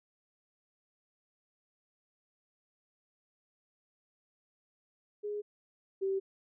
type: tone pair in turn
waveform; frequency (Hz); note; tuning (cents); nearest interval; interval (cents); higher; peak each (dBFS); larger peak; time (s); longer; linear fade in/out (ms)
sine; 415.3 / 387.1; G#4 / G4; 0 / -22; minor second; 122; first; -34 / -29; second; 5.23-5.42 / 6.01-6.2; neither; 20
effects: none